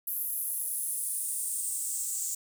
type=noise with high-pass filter sweep; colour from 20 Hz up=white; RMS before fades=-33 dBFS; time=0.07-2.35 s; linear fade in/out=5 ms; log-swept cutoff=12000 to 7400 Hz; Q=5.3; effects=none